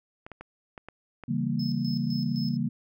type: clicks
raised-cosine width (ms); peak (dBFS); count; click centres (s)
0.5; -26; 6; 0.265 / 0.317 / 0.41 / 0.778 / 0.886 / 1.237
type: chord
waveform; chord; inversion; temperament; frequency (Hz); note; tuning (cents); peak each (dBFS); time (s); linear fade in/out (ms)
sine; C# diminished seventh; none; equal with one note detuned; 138.59 / 164.81 / 196.56 / 233.1; C#3 / E3 / G3 / Bb3; 0 / 0 / +5 / 0; -31 / -32 / -32 / -29; 1.28-2.69; 10
type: tone with tremolo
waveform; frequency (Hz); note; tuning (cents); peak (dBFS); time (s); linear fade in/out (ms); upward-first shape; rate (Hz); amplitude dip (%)
triangle; 5200; E8; -24; -36; 1.59-2.57; 5; square; 3.9; 70
effects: none